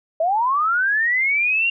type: linear sweep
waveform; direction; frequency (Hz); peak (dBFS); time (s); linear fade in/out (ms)
sine; up; 622.3 to 2794; -16; 0.2-1.7; 5
effects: none